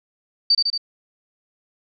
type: tone with echo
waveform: sine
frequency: 4614 Hz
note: D8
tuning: 31 cents flat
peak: -12 dBFS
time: 0.5-0.55 s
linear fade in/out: 5 ms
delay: 76 ms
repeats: 3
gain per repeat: -3 dB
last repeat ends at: 0.778 s
effects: none